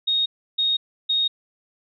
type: tone bursts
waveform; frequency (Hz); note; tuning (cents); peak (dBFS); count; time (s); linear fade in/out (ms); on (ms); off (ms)
sine; 3729; A#7; 0; -18; 3; 0.07-1.28; 10; 190; 320
effects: none